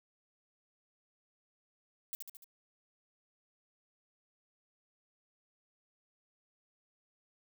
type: noise with echo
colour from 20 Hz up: violet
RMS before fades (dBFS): -39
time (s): 2.13-2.15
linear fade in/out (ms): 0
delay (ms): 73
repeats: 4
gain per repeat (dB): -4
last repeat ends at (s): 2.442
effects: none